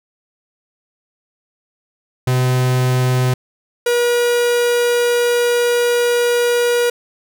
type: tone pair in turn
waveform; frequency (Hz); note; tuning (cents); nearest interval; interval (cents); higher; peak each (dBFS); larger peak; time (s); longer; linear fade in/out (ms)
45% pulse; 127.3 / 480.6; C3 / B4; -47 / -47; octave + major seventh; 2300; second; -13; neither; 2.27-3.34 / 3.86-6.9; second; 5
effects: none